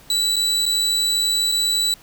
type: tone with dropouts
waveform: 35% pulse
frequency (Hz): 3951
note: B7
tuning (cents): 0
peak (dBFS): -15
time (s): 0.1-1.94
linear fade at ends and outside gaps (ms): 2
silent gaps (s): 0.359-0.364 / 0.656-0.662 / 1.517-1.521
effects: pink hiss -48 dBFS RMS until 2.02 s